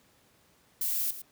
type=noise with echo; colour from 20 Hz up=violet; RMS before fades=-30 dBFS; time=0.81-1.11 s; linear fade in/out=5 ms; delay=110 ms; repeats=1; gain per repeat=-12 dB; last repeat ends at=1.22 s; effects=pink hiss -64 dBFS RMS until 1.31 s + high-pass 80 Hz 12 dB/octave